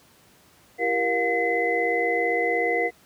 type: tone cluster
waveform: sine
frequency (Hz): 339.4 / 395.3 / 472.6 / 714 / 2033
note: F4 / G4 / A#4 / F5 / B6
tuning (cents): -49 / +15 / +24 / +38 / +50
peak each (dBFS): -31 / -32 / -25 / -27 / -25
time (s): 0.78-2.91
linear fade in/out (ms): 50
effects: pink hiss -56 dBFS RMS until 3.05 s + high-pass 80 Hz 12 dB/octave